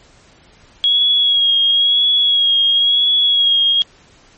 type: tone with vibrato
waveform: sine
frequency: 3312 Hz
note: G#7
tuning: 5 cents flat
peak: -10 dBFS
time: 0.84-3.82 s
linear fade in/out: 0 ms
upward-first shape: sine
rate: 0.98 Hz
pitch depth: 33 cents each way
effects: pink hiss -48 dBFS RMS until 4.37 s + MP3 32 kbps